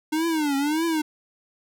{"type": "tone with vibrato", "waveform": "square", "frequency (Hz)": 303.3, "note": "D#4", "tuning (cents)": -44, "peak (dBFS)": -22, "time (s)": [0.12, 1.02], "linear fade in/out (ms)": 10, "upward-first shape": "triangle", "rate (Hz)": 1.7, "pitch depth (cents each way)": 190, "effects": []}